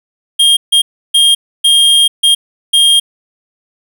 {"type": "tone bursts at uneven times", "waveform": "square", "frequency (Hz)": 3224, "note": "G7", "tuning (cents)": 48, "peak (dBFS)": -6, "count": 6, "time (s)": [[0.39, 0.57], [0.72, 0.82], [1.14, 1.35], [1.64, 2.08], [2.23, 2.35], [2.73, 3]], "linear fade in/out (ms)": 10, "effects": []}